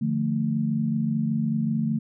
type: tone cluster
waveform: sine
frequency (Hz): 149.4 / 174.6 / 222.8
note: D3 / F3 / A3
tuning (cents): +30 / 0 / +22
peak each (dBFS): -27 / -30 / -24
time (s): 0.01-1.99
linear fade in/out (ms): 10
effects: none